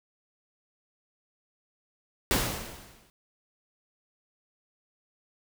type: noise with exponential decay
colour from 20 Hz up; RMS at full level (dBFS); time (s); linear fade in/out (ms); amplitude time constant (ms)
pink; -23; 2.31-3.1; 0; 170
effects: none